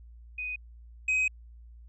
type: tone pair in turn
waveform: sine / triangle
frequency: 2495 / 2524 Hz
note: D#7 / D#7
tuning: +4 / +24 cents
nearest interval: unison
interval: 20 cents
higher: second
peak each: -32 / -22 dBFS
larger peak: second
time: 0.38-0.56 / 1.08-1.28 s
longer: second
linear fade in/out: 5 ms
effects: added 58 Hz sine -47 dBFS peak until 1.88 s + resampled to 22050 Hz